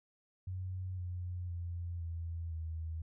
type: tone with pitch steps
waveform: sine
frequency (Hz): 92.5 / 89.4 / 86.41 / 83.51 / 80.71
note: F#2 / F2 / F2 / E2 / E2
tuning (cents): 0 / +41 / -18 / +23 / -36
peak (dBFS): -37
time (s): 0.47-3.02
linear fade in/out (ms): 5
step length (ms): 510
effects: none